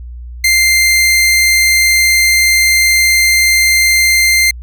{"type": "tone", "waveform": "sawtooth", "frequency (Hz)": 2093, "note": "C7", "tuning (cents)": 0, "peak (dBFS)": -4, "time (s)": [0.44, 4.51], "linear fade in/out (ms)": 5, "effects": ["added 60 Hz sine -25 dBFS peak until 4.62 s"]}